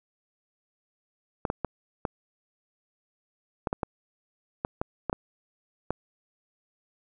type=clicks; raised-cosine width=1 ms; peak=-13 dBFS; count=12; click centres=1.452 / 1.501 / 1.647 / 2.052 / 3.672 / 3.729 / 3.832 / 4.649 / 4.815 / 5.097 / 5.129 / 5.906 s; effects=none